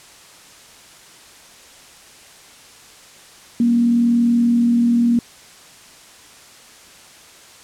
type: tone with frequency modulation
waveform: sine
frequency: 236.6 Hz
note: A#3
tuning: 26 cents sharp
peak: -12 dBFS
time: 3.6-5.19 s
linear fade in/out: 2 ms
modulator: 40.7 Hz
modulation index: 0.24
effects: white hiss -44 dBFS RMS until 7.63 s + low-pass 9000 Hz 12 dB/octave